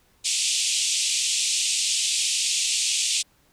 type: band-pass noise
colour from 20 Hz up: white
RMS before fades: -24 dBFS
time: 0.24-3.23 s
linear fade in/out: 20 ms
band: 2500 to 8700 Hz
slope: 48 dB/octave
effects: pink hiss -62 dBFS RMS until 3.52 s